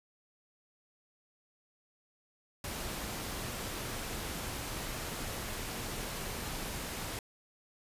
pink noise, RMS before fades -39 dBFS, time 2.64-7.19 s, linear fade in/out 2 ms, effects resampled to 32000 Hz

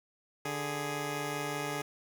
10% pulse tone pair together, 146.83 / 415.3 Hz, D3 / G#4, 0 / 0 cents, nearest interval octave + tritone, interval 1800 cents, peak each -28 dBFS, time 0.45-1.82 s, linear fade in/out 5 ms, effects none

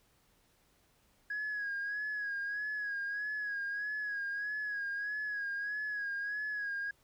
sine tone with vibrato, 1661.2 Hz, G#6, in tune, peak -33 dBFS, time 1.3-6.91 s, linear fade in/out 5 ms, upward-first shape sine, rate 1.6 Hz, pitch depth 48 cents each way, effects tanh soft clip ceiling -31 dBFS + pink hiss -70 dBFS RMS until 7.03 s

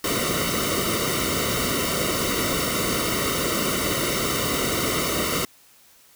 pink noise with comb filter, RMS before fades -24 dBFS, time 0.04-5.45 s, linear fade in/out 2 ms, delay 1.2 ms, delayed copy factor -1, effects white hiss -54 dBFS RMS until 6.15 s

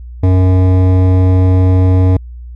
sine tone with hard clipping, 92.5 Hz, F#2, in tune, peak -8 dBFS, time 0.23-2.17 s, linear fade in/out 5 ms, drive 14 dB, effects added 60 Hz sine -26 dBFS peak until 2.55 s

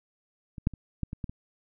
clicks, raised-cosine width 5 ms, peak -27 / -11 / -29 / -17 / -23 / -20 / -26 dBFS, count 7, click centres 0.582 / 0.671 / 0.737 / 1.033 / 1.131 / 1.242 / 1.295 s, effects none

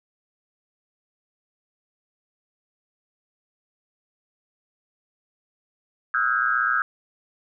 sine tone cluster, 1275 / 1371 / 1499 / 1620 Hz, D#6 / F6 / F#6 / G#6, +42 / -32 / +22 / -43 cents, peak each -25 dBFS, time 6.14-6.82 s, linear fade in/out 2 ms, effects none

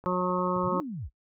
click train, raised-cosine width 1 ms, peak -33 dBFS, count 7, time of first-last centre 0.04-0.562 s, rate 11.5 Hz
harmonic tone, 181.3 Hz, F#3, 35 cents flat, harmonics 1 / 2 / 3 / 5 / 6 / 7, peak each -30 / -32 / -31 / -34 / -31 / -35 dBFS, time 0.06-0.8 s, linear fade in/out 0 ms
sine tone with exponential decay, 119.4 Hz, A#2, 42 cents sharp, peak -36 dBFS, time 0.56-0.63 s, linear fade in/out 5 ms, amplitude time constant 15 ms
sine linear two-way sweep, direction up then down, 36.58 to 329.6 to 36.58 Hz, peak -33 dBFS, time 0.62-1.1 s, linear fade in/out 50 ms, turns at 0.79 s
effects noise-tail reverb RT60 0.1 s tail -24 dB re dry

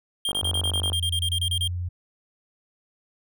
square tone bursts, 3201 Hz, G7, 36 cents sharp, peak -24 dBFS, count 15, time 0.25-1.676 s, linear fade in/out 2 ms, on 68 ms, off 29 ms
click train, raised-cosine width 1 ms, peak -21 dBFS, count 32, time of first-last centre 0.29-0.92 s, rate 49.2 Hz
sine tone with pitch glide, 86.8 to 88.57 Hz, F2 to F2, -10 to +25 cents, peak -26 dBFS, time 0.42-1.89 s, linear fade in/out 10 ms, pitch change +35 cents, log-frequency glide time 1.21-1.46 s
effects none

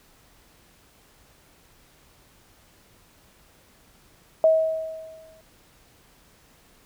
sine tone with exponential decay, 640 Hz, D#5, 49 cents sharp, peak -12 dBFS, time 4.44-5.41 s, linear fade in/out 1 ms, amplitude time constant 210 ms, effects pink hiss -57 dBFS RMS until 6.85 s

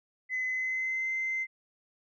sine tone with pitch glide, 2028 to 2073 Hz, B6 to C7, +45 to -17 cents, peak -28 dBFS, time 0.29-1.47 s, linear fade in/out 50 ms, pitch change +38 cents, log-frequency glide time 0.48-1.1 s, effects tanh soft clip ceiling -24 dBFS

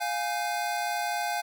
square tone cluster, 703 / 827 / 1540 Hz, F5 / G#5 / G6, +11 / -8 / -31 cents, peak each -32 / -32 / -36 dBFS, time 0-1.42 s, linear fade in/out 20 ms, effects none

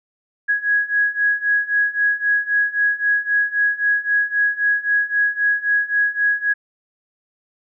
sine beating tone pair, 1661.2 / 1665 Hz, G#6 / G#6, 0 / +4 cents, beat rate 3.8 Hz, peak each -20 / -18 dBFS, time 0.48-6.54 s, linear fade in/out 20 ms, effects none

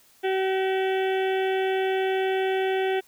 harmonic tone, 380.6 Hz, F#4, 49 cents sharp, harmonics 1 / 2 / 4 / 5 / 6 / 7 / 8 / 9, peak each -23 / -29 / -35 / -37 / -39 / -40 / -41 / -42 dBFS, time 0.23-3.01 s, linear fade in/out 20 ms, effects white hiss -58 dBFS RMS until 3.07 s

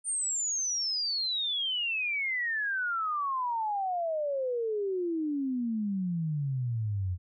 sine exponential sweep, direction down, 9070 to 87.31 Hz, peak -28 dBFS, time 0.04-7.18 s, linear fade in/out 50 ms, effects none

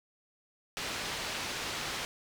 white low-pass noise, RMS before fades -37 dBFS, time 0.77-2.05 s, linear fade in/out 0 ms, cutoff 4300 Hz, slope 12 dB/octave, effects none

